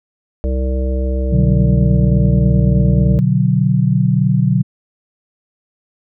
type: harmonic tone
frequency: 64.8 Hz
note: C2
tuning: 16 cents flat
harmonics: 1 / 3 / 5 / 7 / 9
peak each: -15 / -26 / -28 / -27 / -27 dBFS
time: 0.44-3.19 s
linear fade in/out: 0 ms
type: chord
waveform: sine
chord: B minor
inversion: none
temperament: equal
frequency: 123.47 / 146.83 / 185 Hz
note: B2 / D3 / F#3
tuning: 0 / 0 / 0 cents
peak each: -15 dBFS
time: 1.31-4.63 s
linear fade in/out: 20 ms
effects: none